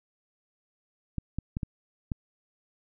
clicks, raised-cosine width 5 ms, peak -18 dBFS, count 5, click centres 1.183 / 1.386 / 1.569 / 1.632 / 2.118 s, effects none

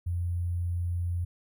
sine tone with sample-and-hold, 87.31 Hz, F2, in tune, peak -27 dBFS, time 0.06-1.25 s, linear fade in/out 10 ms, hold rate 11025 Hz, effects none

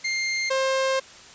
sawtooth tone pair in turn, 2110 / 531 Hz, C7 / C5, +14 / +25 cents, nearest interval 2 octaves, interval 2389 cents, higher first, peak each -20 / -17 dBFS, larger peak second, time 0.04-0.5 / 0.5-1 s, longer second, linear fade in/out 10 ms, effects white hiss -46 dBFS RMS until 1.34 s + resampled to 16000 Hz

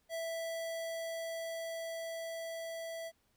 square tone with level ramp, 659.3 Hz, E5, in tune, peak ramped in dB -37 to -41 dBFS, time 0.09-3.12 s, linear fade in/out 50 ms, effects pink hiss -75 dBFS RMS until 3.36 s

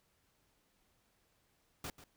pink noise with echo, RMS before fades -43 dBFS, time 1.84-1.9 s, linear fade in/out 2 ms, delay 140 ms, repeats 1, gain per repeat -14 dB, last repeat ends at 2.04 s, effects pink hiss -75 dBFS RMS until 2.16 s

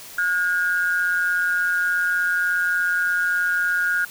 sine tone pair together, 1442.4 / 1619 Hz, F#6 / G#6, -45 / -45 cents, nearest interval major second, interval 200 cents, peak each -20 / -23 dBFS, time 0.18-4.05 s, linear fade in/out 5 ms, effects white hiss -40 dBFS RMS until 4.1 s

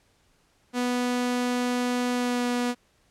sawtooth tone with pitch glide, 246.4 to 244.1 Hz, B3 to B3, -4 to -20 cents, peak -20 dBFS, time 0.73-2.75 s, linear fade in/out 50 ms, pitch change -16 cents, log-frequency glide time 2.13-2.45 s, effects pink hiss -65 dBFS RMS until 3.1 s + low-pass 10000 Hz 12 dB/octave

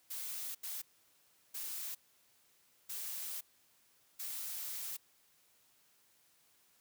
blue noise bursts at uneven times, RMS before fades -42 dBFS, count 5, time 0.1-0.55 / 0.63-0.82 / 1.54-1.95 / 2.89-3.41 / 4.19-4.97 s, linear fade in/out 10 ms, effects white hiss -70 dBFS RMS until 6.8 s + high-pass 60 Hz 12 dB/octave

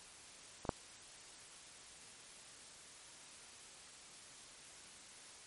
clicks, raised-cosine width 1 ms, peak -30 / -19 dBFS, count 2, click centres 0.652 / 0.692 s, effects white hiss -56 dBFS RMS until 5.46 s + MP3 48 kbps

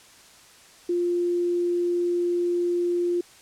sine tone, 349.8 Hz, F4, 3 cents sharp, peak -21 dBFS, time 0.89-3.21 s, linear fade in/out 5 ms, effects white hiss -51 dBFS RMS until 3.41 s + low-pass 9000 Hz 12 dB/octave

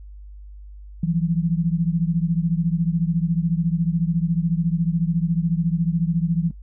sine beating tone pair, 163.6 / 177.6 Hz, E3 / F3, -13 / +29 cents, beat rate 14 Hz, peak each -20 / -22 dBFS, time 1.03-6.51 s, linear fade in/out 5 ms, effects noise-tail reverb RT60 0.1 s tail -22 dB re dry + added 50 Hz sine -37 dBFS peak until 6.62 s

